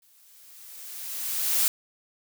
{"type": "noise with exponential growth", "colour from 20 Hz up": "blue", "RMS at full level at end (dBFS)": -21, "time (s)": [0.02, 1.68], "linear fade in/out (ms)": 2, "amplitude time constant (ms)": 360, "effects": []}